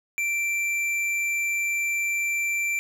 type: tone with tanh clipping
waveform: triangle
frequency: 2349 Hz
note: D7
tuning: in tune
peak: -25 dBFS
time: 0.18-2.79 s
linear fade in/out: 0 ms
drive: 15 dB
effects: none